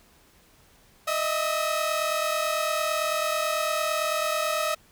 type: tone cluster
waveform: sawtooth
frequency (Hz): 616 / 655 / 1281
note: D#5 / E5 / E6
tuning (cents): -17 / -11 / -50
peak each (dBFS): -24 / -27 / -25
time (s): 1.07-4.75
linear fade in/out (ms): 10
effects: pink hiss -58 dBFS RMS until 4.91 s